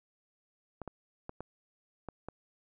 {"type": "clicks", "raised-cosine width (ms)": 1, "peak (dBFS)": -26, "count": 6, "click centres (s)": [0.817, 0.877, 1.294, 1.406, 2.087, 2.286], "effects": []}